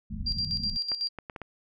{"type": "low-pass noise", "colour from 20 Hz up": "pink", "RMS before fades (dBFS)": -35, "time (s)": [0.1, 0.77], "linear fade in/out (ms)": 5, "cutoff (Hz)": 240, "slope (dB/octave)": 96}
{"type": "tone with tremolo", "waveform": "sine", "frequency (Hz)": 4746, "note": "D8", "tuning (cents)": 17, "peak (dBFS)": -26, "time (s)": [0.26, 1.09], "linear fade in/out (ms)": 10, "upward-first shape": "square", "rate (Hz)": 8, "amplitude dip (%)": 65}
{"type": "clicks", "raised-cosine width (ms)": 0.5, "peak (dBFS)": -23, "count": 5, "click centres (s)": [0.918, 1.187, 1.298, 1.362, 1.417]}
{"effects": []}